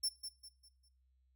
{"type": "tone with echo", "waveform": "25% pulse", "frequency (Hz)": 5390, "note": "E8", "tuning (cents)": 38, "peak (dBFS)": -28, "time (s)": [0.03, 0.09], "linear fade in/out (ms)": 10, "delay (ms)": 200, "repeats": 4, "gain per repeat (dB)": -9, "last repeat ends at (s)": 0.89, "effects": ["noise-tail reverb RT60 0.6 s tail -22 dB re dry", "added 64 Hz sine -70 dBFS peak until 1.35 s"]}